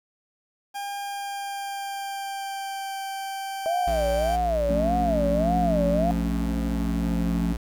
40% pulse tone with pitch glide, 804 to 779.8 Hz, G5 to G5, +44 to -9 cents, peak -29 dBFS, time 0.74-4.37 s, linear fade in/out 20 ms, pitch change -53 cents, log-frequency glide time 0.98-3 s
sine tone with vibrato, 642 Hz, E5, 46 cents flat, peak -22 dBFS, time 3.66-6.11 s, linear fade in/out 0 ms, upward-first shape sine, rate 1.7 Hz, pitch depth 210 cents each way
square tone, 58 Hz, A#1, 8 cents flat, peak -28 dBFS, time 3.87-7.57 s, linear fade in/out 5 ms
triangle chord, F augmented, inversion none, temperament equal, 174.61 / 220 / 277.2 Hz, F3 / A3 / C#4, 0 / 0 / 0 cents, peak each -25 / -28 / -28 dBFS, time 4.69-7.53 s, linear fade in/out 5 ms
effects 9-bit

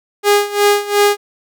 sawtooth tone with tremolo, 409.9 Hz, G#4, 23 cents flat, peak -4 dBFS, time 0.23-1.17 s, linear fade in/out 50 ms, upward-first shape sine, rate 2.8 Hz, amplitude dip 85%, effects none

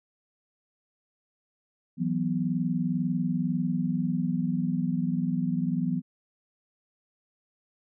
sine chord, E suspended second, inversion none, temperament equal, 164.81 / 185 / 246.9 Hz, E3 / F#3 / B3, 0 / 0 / 0 cents, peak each -29 dBFS, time 1.97-6.02 s, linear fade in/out 50 ms, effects none

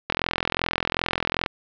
click train, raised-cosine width 0.3 ms, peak -5 dBFS, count 59, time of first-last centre 0.1-1.462 s, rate 42.6 Hz, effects low-pass 5000 Hz 12 dB/octave

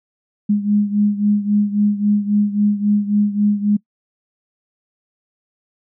sine beating tone pair, 205.6 / 209.3 Hz, G#3 / G#3, -17 / +14 cents, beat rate 3.7 Hz, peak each -15 / -19 dBFS, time 0.49-3.77 s, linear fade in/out 10 ms, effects noise-tail reverb RT60 0.1 s tail -23 dB re dry

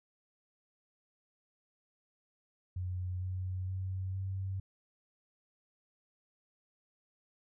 sine tone with pitch steps, 91 / 92.54 / 94.1 / 95.69 Hz, F#2 / F#2 / F#2 / G2, -28 / +1 / +30 / -41 cents, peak -34 dBFS, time 2.76-4.6 s, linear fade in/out 5 ms, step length 460 ms, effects none

